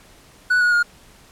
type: tone with pitch steps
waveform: triangle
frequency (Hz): 1480 / 1452.1 / 1424.6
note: F#6 / F#6 / F6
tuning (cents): 0 / -33 / +34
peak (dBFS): -12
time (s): 0.5-0.83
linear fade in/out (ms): 10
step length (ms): 110
effects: pink hiss -49 dBFS RMS until 1.31 s + low-pass 12000 Hz 12 dB/octave